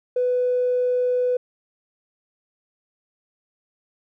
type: tone with tanh clipping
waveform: triangle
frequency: 497.3 Hz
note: B4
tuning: 12 cents sharp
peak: -18 dBFS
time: 0.16-1.37 s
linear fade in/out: 5 ms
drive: 4 dB
effects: none